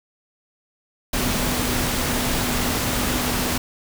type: tone in noise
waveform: sine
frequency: 246.9 Hz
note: B3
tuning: in tune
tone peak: -28 dBFS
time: 1.13-3.58 s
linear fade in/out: 5 ms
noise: pink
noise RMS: -23 dBFS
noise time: 1.13-3.58 s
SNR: -8 dB
effects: none